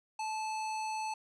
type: tone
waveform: square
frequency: 871 Hz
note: A5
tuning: 18 cents flat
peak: -35 dBFS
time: 0.19-1.14 s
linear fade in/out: 5 ms
effects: resampled to 22050 Hz + 11-bit